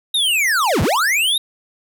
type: linear two-way sweep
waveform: square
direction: down then up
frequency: 3800 to 61 to 3800 Hz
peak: -15 dBFS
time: 0.14-1.38 s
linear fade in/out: 5 ms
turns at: 0.82 s
effects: none